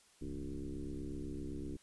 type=tone with frequency modulation; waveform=sine; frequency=155.56 Hz; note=D#3; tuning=in tune; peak=-39 dBFS; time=0.21-1.77 s; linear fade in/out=10 ms; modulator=68 Hz; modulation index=3.1; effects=white hiss -66 dBFS RMS until 1.82 s + resampled to 24000 Hz